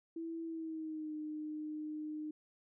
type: tone with pitch glide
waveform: sine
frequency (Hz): 329.4 to 305.6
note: E4 to D#4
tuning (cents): -1 to -31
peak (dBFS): -39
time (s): 0.16-2.31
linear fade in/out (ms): 5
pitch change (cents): -130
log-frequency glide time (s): 0.44-1.14
effects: none